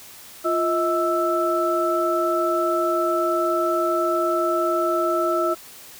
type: tone cluster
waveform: sine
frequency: 347.6 / 638 / 1319 Hz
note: F4 / D#5 / E6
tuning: -8 / +43 / +1 cents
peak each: -23 dBFS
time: 0.44-5.55 s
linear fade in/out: 20 ms
effects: white hiss -43 dBFS RMS until 5.99 s